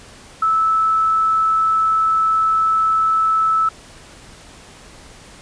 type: tone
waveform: sine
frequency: 1309 Hz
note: E6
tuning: 13 cents flat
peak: -13 dBFS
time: 0.42-3.69 s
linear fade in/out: 5 ms
effects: pink hiss -42 dBFS RMS until 5.41 s + resampled to 22050 Hz